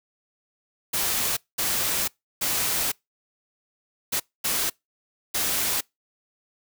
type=noise bursts at uneven times; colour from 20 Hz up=white; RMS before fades=-25 dBFS; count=6; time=0.93-1.37 / 1.58-2.08 / 2.41-2.92 / 4.12-4.2 / 4.44-4.7 / 5.34-5.81 s; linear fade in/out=10 ms; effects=noise-tail reverb RT60 0.2 s tail -26 dB re dry